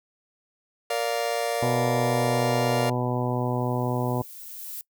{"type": "chord", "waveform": "40% pulse", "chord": "Bb major", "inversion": "none", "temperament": "just", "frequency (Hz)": [466.2, 582.7, 699.2], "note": ["Bb4", "D5", "F5"], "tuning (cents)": [0, -14, 2], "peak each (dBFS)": -28, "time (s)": [0.9, 2.9], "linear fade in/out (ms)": 5}
{"type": "harmonic tone", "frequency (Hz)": 123.9, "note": "B2", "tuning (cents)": 6, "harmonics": [1, 2, 3, 4, 5, 6, 7, 8], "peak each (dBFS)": [-27, -30, -32, -33, -34, -35, -35, -36], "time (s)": [1.62, 4.22], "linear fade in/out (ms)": 5}
{"type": "noise with exponential growth", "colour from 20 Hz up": "violet", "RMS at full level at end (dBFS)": -35, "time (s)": [2.28, 4.81], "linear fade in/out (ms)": 1, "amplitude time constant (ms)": 550}
{"effects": ["noise-tail reverb RT60 0.1 s tail -22 dB re dry"]}